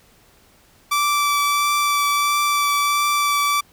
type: tone with vibrato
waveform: sawtooth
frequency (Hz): 1162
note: D6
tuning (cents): -19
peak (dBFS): -13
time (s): 0.91-3.61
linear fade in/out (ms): 10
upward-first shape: triangle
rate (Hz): 1.5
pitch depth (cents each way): 13
effects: pink hiss -54 dBFS RMS until 3.72 s